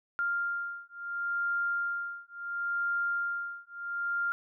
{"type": "beating tone pair", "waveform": "sine", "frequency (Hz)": [1396.9, 1397.62], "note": ["F6", "F6"], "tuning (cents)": [0, 1], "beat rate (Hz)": 0.72, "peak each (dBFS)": [-33, -33], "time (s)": [0.19, 4.32], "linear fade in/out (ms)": 0, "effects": []}